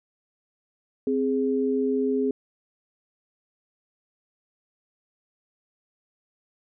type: tone pair together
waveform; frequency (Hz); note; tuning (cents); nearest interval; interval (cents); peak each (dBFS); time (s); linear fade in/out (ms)
sine; 261.6 / 415.3; C4 / G#4; 0 / 0; minor sixth; 800; -24; 1.07-2.31; 2
effects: none